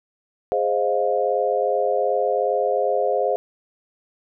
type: chord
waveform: sine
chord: F minor seventh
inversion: first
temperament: equal with one note detuned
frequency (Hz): 415.3 / 523.3 / 622.3 / 704.9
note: Ab4 / C5 / Eb5 / F5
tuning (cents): 0 / 0 / 0 / +16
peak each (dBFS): -24 / -22 / -25 / -24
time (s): 0.52-3.36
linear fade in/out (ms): 0
effects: none